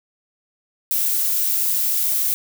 violet noise, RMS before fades -20 dBFS, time 0.91-2.34 s, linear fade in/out 0 ms, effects none

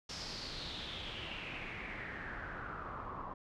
pink noise with low-pass filter sweep, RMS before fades -44 dBFS, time 0.09-3.34 s, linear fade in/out 5 ms, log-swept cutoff 5400 to 1000 Hz, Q 5.2, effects none

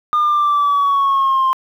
sine linear sweep, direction down, 1216 to 1046.5 Hz, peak -10 dBFS, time 0.13-1.53 s, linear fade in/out 0 ms, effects tanh soft clip ceiling -10 dBFS + 8-bit

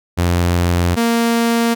sawtooth tone pair in turn, 87.31 / 232.4 Hz, F2 / A#3, 0 / -5 cents, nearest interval octave + perfect fourth, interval 1695 cents, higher second, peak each -9 dBFS, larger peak neither, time 0.17-0.96 / 0.96-1.75 s, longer neither, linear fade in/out 20 ms, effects none

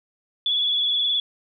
sine tone with vibrato, 3411 Hz, G#7, 46 cents sharp, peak -19 dBFS, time 0.46-1.2 s, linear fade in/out 2 ms, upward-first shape sine, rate 19 Hz, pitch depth 34 cents each way, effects none

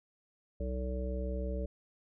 harmonic tone, 63.3 Hz, B1, 43 cents sharp, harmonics 1 / 3 / 5 / 7 / 9, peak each -34 / -42 / -46 / -43 / -42 dBFS, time 0.6-1.66 s, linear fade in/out 5 ms, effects none

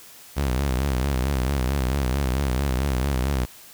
sawtooth tone with vibrato, 66.4 Hz, C2, 26 cents sharp, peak -17 dBFS, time 0.36-3.46 s, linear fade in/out 20 ms, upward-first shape sine, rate 4.5 Hz, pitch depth 130 cents each way, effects white hiss -46 dBFS RMS until 3.73 s

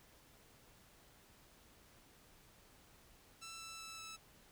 10% pulse tone with pitch steps, 1333 / 1325.3 / 1317.7 / 1310.1 Hz, E6 / E6 / E6 / E6, +19 / +9 / -1 / -11 cents, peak -40 dBFS, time 3.41-4.17 s, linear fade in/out 20 ms, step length 190 ms, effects pink hiss -65 dBFS RMS until 4.51 s

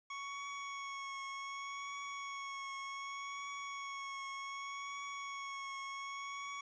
25% pulse tone with vibrato, 1108.7 Hz, C#6, in tune, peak -38 dBFS, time 0.1-6.61 s, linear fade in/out 5 ms, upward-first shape triangle, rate 0.66 Hz, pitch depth 23 cents each way, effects resampled to 16000 Hz + 11-bit

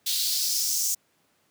white noise with high-pass filter sweep, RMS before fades -26 dBFS, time 0.06-0.95 s, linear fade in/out 10 ms, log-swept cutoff 3800 to 6600 Hz, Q 3.1, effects pink hiss -67 dBFS RMS until 1.5 s + high-pass 150 Hz 12 dB/octave

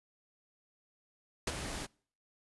pink noise with ADSR envelope, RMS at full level -31 dBFS, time 1.47-1.87 s, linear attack 4 ms, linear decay 34 ms, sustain -9 dB, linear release 25 ms, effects noise-tail reverb RT60 0.5 s tail -26 dB re dry + resampled to 24000 Hz

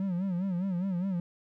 triangle tone with vibrato, 184.6 Hz, F#3, 4 cents flat, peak -26 dBFS, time 0-1.2 s, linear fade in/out 2 ms, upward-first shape sine, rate 4.9 Hz, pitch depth 120 cents each way, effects none

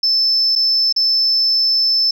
sine tone with dropouts, 5274 Hz, E8, in tune, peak -11 dBFS, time 0.03-2.11 s, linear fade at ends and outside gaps 5 ms, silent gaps 0.554-0.559 / 0.926-0.962 s, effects tanh soft clip ceiling -8 dBFS

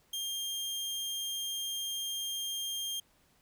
sawtooth tone, 3203 Hz, G7, 37 cents sharp, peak -31 dBFS, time 0.13-3 s, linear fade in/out 5 ms, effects pink hiss -68 dBFS RMS until 3.41 s

